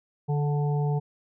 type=harmonic tone with a mistuned harmonic; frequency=146.83 Hz; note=D3; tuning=in tune; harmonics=1 / 3 / 5 / 6; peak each=-23 / -33 / -37 / -39 dBFS; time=0.28-1 s; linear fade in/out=20 ms; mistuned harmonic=3; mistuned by=-22 cents; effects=none